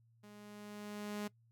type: tone with level ramp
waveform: sawtooth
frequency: 207.7 Hz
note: G#3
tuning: in tune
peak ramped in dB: -51 to -34 dBFS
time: 0.23-1.28 s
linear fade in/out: 10 ms
effects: noise-tail reverb RT60 0.1 s tail -20 dB re dry + added 115 Hz sine -66 dBFS peak until 1.51 s